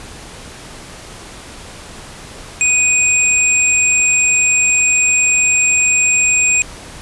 sine tone pair together, 2489 / 7450 Hz, D#7 / A#8, 0 / -2 cents, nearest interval octave + perfect fifth, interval 1898 cents, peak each -13 dBFS, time 2.61-6.62 s, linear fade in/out 0 ms, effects pink hiss -34 dBFS RMS until 7.01 s + resampled to 24000 Hz

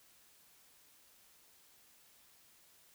silence, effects white hiss -65 dBFS RMS until 2.94 s

